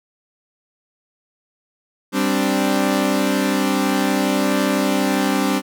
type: chord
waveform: sawtooth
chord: G suspended fourth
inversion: none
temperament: equal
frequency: 196 / 261.6 / 293.7 Hz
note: G3 / C4 / D4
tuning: 0 / 0 / 0 cents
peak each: -17 dBFS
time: 2.12-5.62 s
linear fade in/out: 50 ms
effects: none